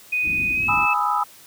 sine tone with pitch glide, 2489 to 2613 Hz, D#7 to E7, 0 to -16 cents, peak -19 dBFS, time 0.12-0.94 s, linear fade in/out 10 ms, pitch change +84 cents, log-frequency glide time 0.53-0.71 s
pink low-pass noise, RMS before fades -32 dBFS, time 0.22-0.87 s, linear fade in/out 50 ms, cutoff 360 Hz, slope 96 dB/octave
sine chord, E major seventh, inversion first, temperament equal with one note detuned, 830.6 / 987.8 / 1244.5 / 1308.6 Hz, G#5 / B5 / D#6 / E6, 0 / 0 / 0 / -13 cents, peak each -24 dBFS, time 0.68-1.24 s, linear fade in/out 10 ms
effects white hiss -47 dBFS RMS until 1.46 s + high-pass 60 Hz 12 dB/octave

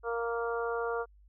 harmonic tone, 233.1 Hz, A#3, in tune, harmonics 2 / 3 / 4 / 5 / 6, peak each -32 / -39 / -41 / -39 / -39 dBFS, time 0.03-1.06 s, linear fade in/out 50 ms, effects added 50 Hz sine -56 dBFS peak until 1.28 s

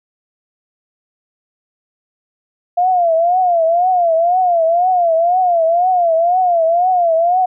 sine tone with vibrato, 695 Hz, F5, 9 cents flat, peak -10 dBFS, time 2.77-7.46 s, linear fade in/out 10 ms, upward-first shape triangle, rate 2 Hz, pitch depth 140 cents each way, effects none

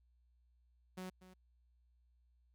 sawtooth tone with echo, 185 Hz, F#3, in tune, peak -40 dBFS, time 0.97-1.1 s, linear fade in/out 10 ms, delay 240 ms, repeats 1, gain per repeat -14 dB, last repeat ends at 1.34 s, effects added 60 Hz sine -69 dBFS peak until 2.54 s

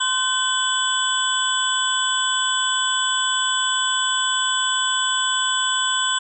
sine tone cluster, 1039 / 1526 / 3037 / 3428 / 7840 Hz, C6 / G6 / F#7 / A7 / B8, -12 / -47 / +44 / -46 / -14 cents, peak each -25 dBFS, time 0-6.19 s, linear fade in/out 10 ms, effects none

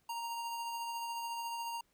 square tone with tremolo, 932.3 Hz, A#5, in tune, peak -37 dBFS, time 0.09-1.81 s, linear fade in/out 5 ms, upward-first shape triangle, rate 14 Hz, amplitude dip 30%, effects pink hiss -75 dBFS RMS until 1.93 s

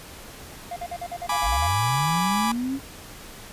triangle tone bursts, 700 Hz, F5, 4 cents sharp, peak -27 dBFS, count 10, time 0.71-1.672 s, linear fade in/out 5 ms, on 53 ms, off 48 ms
40% pulse chord, G# diminished, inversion none, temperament equal, 830.6 / 987.8 / 1174.7 Hz, G#5 / B5 / D6, 0 / 0 / 0 cents, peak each -26 dBFS, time 1.29-2.52 s, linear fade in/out 5 ms
sine linear sweep, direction up, 43.65 to 280 Hz, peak -24 dBFS, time 1.42-2.8 s, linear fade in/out 50 ms
effects pink hiss -42 dBFS RMS until 3.52 s + resampled to 32000 Hz

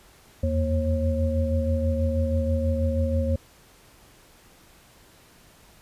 sine tone cluster, 81.2 / 87.4 / 235.1 / 540 Hz, E2 / F2 / A#3 / C#5, -26 / +2 / +15 / -45 cents, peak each -23 / -31 / -29 / -28 dBFS, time 0.43-3.36 s, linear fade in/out 5 ms, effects pink hiss -54 dBFS RMS until 5.81 s + resampled to 32000 Hz

